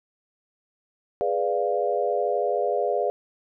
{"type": "chord", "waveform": "sine", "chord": "G# diminished seventh", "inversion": "none", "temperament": "equal", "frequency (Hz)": [415.3, 493.9, 587.3, 698.5], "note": ["G#4", "B4", "D5", "F5"], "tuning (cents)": [0, 0, 0, 0], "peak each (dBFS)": -27, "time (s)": [1.21, 3.1], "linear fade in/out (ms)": 0, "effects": []}